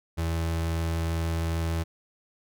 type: tone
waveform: 35% pulse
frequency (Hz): 82.41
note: E2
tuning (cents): 0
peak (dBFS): -24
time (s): 0.17-1.84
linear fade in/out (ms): 20
effects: none